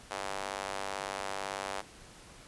square tone with high-pass filter, 49 Hz, G1, in tune, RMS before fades -38 dBFS, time 0.1-1.82 s, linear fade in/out 20 ms, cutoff 700 Hz, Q 1.3, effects pink hiss -53 dBFS RMS until 2.47 s + resampled to 24000 Hz

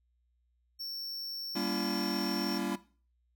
square tone, 5450 Hz, F8, 43 cents flat, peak -37 dBFS, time 0.79-2.59 s, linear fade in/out 20 ms
square chord, G diminished seventh, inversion none, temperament just, 196 / 235.2 / 282.2 / 338.7 Hz, G3 / Bb3 / Db4 / Fb4, 0 / +16 / +31 / +47 cents, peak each -38 dBFS, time 1.55-2.76 s, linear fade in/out 10 ms
sine tone with exponential decay, 987.8 Hz, B5, in tune, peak -36 dBFS, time 2.72-2.85 s, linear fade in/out 0 ms, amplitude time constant 28 ms
effects noise-tail reverb RT60 0.4 s tail -18 dB re dry + added 60 Hz sine -70 dBFS peak until 3.35 s

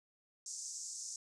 pink band-pass noise, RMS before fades -45 dBFS, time 0.46-1.16 s, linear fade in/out 2 ms, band 5600 to 8000 Hz, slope 48 dB/octave, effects none

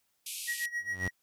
white band-pass noise, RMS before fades -40 dBFS, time 0.26-0.66 s, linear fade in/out 5 ms, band 2300 to 13000 Hz, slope 96 dB/octave
triangle tone with tremolo, 1906 Hz, A#6, 38 cents sharp, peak -28 dBFS, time 0.47-1.11 s, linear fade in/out 20 ms, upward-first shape sine, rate 7.4 Hz, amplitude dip 85%
sawtooth tone with exponential growth, 92.5 Hz, F#2, in tune, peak -28 dBFS, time 0.79-1.08 s, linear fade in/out 5 ms, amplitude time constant 63 ms
effects white hiss -75 dBFS RMS until 1.22 s

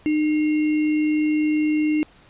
sine tone with sample-and-hold, 304.5 Hz, D#4, 37 cents flat, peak -17 dBFS, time 0.06-2.03 s, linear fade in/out 0 ms, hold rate 2450 Hz, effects pink hiss -52 dBFS RMS until 2.29 s + resampled to 8000 Hz

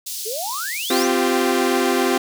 pink high-pass noise, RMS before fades -29 dBFS, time 0.06-1.03 s, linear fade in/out 10 ms, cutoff 4000 Hz, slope 24 dB/octave
sine exponential sweep, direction up, 401.9 to 6590 Hz, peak -26 dBFS, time 0.25-1.08 s, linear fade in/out 20 ms
sawtooth chord, C suspended fourth, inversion none, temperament equal with one note detuned, 258.8 / 349.2 / 392 Hz, C4 / F4 / G4, -19 / 0 / 0 cents, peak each -17 dBFS, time 0.9-2.18 s, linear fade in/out 5 ms
effects none

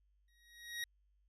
25% pulse tone with exponential growth, 1891 Hz, A#6, 24 cents sharp, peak -33 dBFS, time 0.28-0.84 s, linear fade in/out 2 ms, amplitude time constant 120 ms, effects added 50 Hz sine -70 dBFS peak until 1.28 s + low-pass 12000 Hz 12 dB/octave

